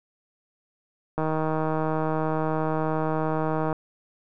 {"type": "click train", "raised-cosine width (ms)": 1, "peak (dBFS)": -13, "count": 401, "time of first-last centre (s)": [1.18, 3.728], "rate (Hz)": 157, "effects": []}